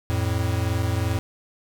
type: tone pair together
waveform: square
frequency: 87.31 / 110 Hz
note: F2 / A2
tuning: 0 / 0 cents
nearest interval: major third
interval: 400 cents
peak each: -25 dBFS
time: 0.1-1.19 s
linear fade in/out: 0 ms
effects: none